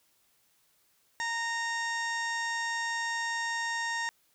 harmonic tone with a mistuned harmonic, 925 Hz, A#5, 14 cents flat, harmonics 1 / 2 / 3 / 4 / 5 / 6 / 7 / 8 / 9, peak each -35 / -32 / -47 / -44 / -52 / -42 / -48 / -46 / -54 dBFS, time 1.2-4.09 s, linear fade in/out 0 ms, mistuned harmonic 8, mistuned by -22 cents, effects white hiss -69 dBFS RMS until 4.34 s

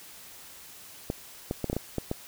clicks, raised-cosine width 2 ms, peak -15 dBFS, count 8, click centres 1.101 / 1.511 / 1.643 / 1.699 / 1.73 / 1.766 / 1.983 / 2.114 s, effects white hiss -48 dBFS RMS until 2.27 s

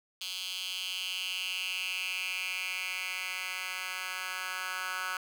10% pulse tone with high-pass filter sweep, 185 Hz, F#3, in tune, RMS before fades -36 dBFS, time 0.21-5.17 s, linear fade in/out 2 ms, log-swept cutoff 3500 to 1500 Hz, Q 4.4, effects none

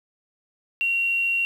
sine tone with quantisation, 2747 Hz, F7, 29 cents flat, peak -20 dBFS, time 0.81-1.45 s, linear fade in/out 0 ms, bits 8, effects none

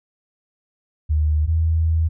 sine tone pair in turn, 76.4 / 80.94 Hz, D#2 / E2, -31 / -31 cents, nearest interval minor second, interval 100 cents, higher second, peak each -15 dBFS, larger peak neither, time 1.09-1.47 / 1.47-2.09 s, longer second, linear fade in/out 20 ms, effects none

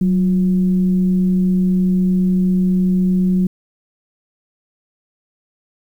sine tone with frequency modulation, 185 Hz, F#3, in tune, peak -12 dBFS, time 0.01-3.47 s, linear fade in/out 5 ms, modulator 169 Hz, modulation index 0.28, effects 8-bit

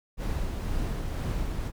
brown noise with tremolo, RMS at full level -29 dBFS, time 0.17-1.72 s, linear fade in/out 50 ms, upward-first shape sine, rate 2 Hz, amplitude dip 25%, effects none

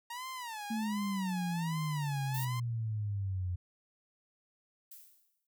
sawtooth tone with vibrato, 925 Hz, A#5, 14 cents flat, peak -36 dBFS, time 0.1-2.6 s, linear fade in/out 5 ms, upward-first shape sine, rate 1.3 Hz, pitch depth 210 cents each way
sine exponential sweep, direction down, 225.4 to 88 Hz, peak -32 dBFS, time 0.7-3.56 s, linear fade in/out 10 ms
violet noise, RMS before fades -41 dBFS, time 2.34-2.45 s, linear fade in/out 5 ms
violet noise with exponential decay, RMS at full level -48 dBFS, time 4.91-5.47 s, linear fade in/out 5 ms, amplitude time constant 120 ms
effects none

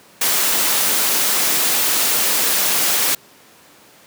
white noise, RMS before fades -17 dBFS, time 0.21-3.15 s, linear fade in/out 5 ms, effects pink hiss -47 dBFS RMS until 4.06 s + high-pass 200 Hz 12 dB/octave

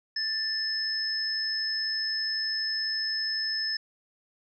sine tone pair together, 1765 / 5198 Hz, A6 / E8, +5 / -25 cents, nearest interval octave + perfect fifth, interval 1870 cents, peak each -33 / -28 dBFS, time 0.16-3.77 s, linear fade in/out 5 ms, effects none

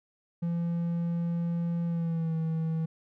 triangle tone with pitch glide, 170.1 to 161.48 Hz, F3 to E3, -45 to -35 cents, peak -25 dBFS, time 0.42-2.86 s, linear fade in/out 10 ms, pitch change -90 cents, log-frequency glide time 1.86-2.35 s, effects none

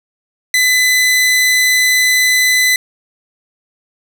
sawtooth tone, 2008 Hz, B6, 28 cents sharp, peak -6 dBFS, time 0.54-2.76 s, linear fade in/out 2 ms, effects none

